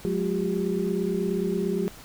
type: tone cluster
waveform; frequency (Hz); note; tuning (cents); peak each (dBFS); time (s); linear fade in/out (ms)
sine; 182.3 / 211.4 / 361.1 / 398.2; F#3 / G#3 / F#4 / G4; -25 / +31 / -42 / +27; -28 / -31 / -30 / -28; 0.05-1.88; 0
effects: pink hiss -46 dBFS RMS until 2.04 s